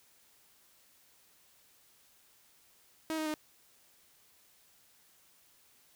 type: tone with pitch steps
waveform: sawtooth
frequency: 318 / 312.4 / 306.8 Hz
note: D#4 / D#4 / D#4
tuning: +38 / +7 / -24 cents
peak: -29 dBFS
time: 3.1-3.34 s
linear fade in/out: 0 ms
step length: 80 ms
effects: white hiss -65 dBFS RMS until 5.95 s